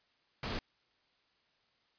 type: noise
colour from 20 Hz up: pink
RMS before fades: -37 dBFS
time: 0.43-0.59 s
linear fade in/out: 2 ms
effects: white hiss -73 dBFS RMS until 1.98 s + resampled to 11025 Hz